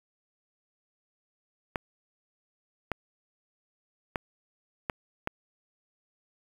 clicks, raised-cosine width 0.5 ms, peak -14 dBFS, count 5, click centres 1.758 / 2.917 / 4.158 / 4.898 / 5.274 s, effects 7-bit

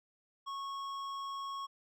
sine tone with hard clipping, 1100 Hz, C#6, 14 cents flat, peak -40 dBFS, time 0.46-1.67 s, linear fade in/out 20 ms, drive 10 dB, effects none

